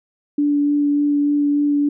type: tone with vibrato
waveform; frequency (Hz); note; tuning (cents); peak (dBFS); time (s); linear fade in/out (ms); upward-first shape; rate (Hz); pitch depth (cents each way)
sine; 290; D4; -22; -14; 0.38-1.89; 5; sine; 3.4; 9
effects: none